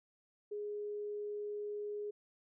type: tone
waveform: sine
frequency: 415.3 Hz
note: G#4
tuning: in tune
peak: -38 dBFS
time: 0.51-2.11 s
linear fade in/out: 10 ms
effects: none